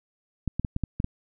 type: clicks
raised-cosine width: 5 ms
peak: -14 dBFS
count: 7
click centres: 0.477 / 0.596 / 0.648 / 0.764 / 0.837 / 1.001 / 1.044 s
effects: none